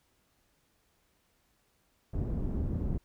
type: low-pass noise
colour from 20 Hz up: pink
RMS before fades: -32 dBFS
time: 2.13-2.98 s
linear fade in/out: 10 ms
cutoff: 260 Hz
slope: 12 dB/octave
effects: pink hiss -72 dBFS RMS until 3.04 s